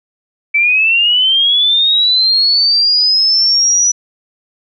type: linear sweep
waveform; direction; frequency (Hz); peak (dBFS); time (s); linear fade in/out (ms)
sine; up; 2301 to 5920; -8; 0.54-3.92; 10
effects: none